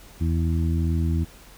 harmonic tone, 82.3 Hz, E2, 2 cents flat, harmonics 1 / 2 / 3 / 4, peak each -21 / -27 / -31 / -33 dBFS, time 0.2-1.25 s, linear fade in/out 20 ms, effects added 44 Hz sine -48 dBFS peak until 1.57 s + pink hiss -49 dBFS RMS until 1.57 s

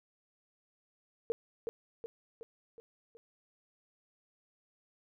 sine tone with echo, 459.6 Hz, A#4, 25 cents flat, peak -28 dBFS, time 1.3-1.32 s, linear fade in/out 0 ms, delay 370 ms, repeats 5, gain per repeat -5 dB, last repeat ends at 3.17 s, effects none

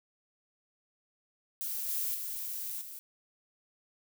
violet noise with level steps, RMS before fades -36 / -33 / -38 / -45 dBFS, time 1.61-2.99 s, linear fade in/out 0 ms, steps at 1.88 / 2.14 / 2.81 s, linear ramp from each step 10 ms, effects none

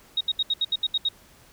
sine tone bursts, 3764 Hz, A#7, 16 cents sharp, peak -20 dBFS, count 9, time 0.17-1.088 s, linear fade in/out 5 ms, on 38 ms, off 72 ms, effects pink hiss -54 dBFS RMS until 1.52 s

